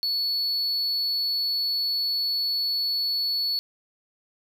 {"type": "tone", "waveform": "triangle", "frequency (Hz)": 4420, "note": "C#8", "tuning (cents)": -6, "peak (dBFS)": -22, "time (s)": [0.03, 3.59], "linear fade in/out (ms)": 0, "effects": []}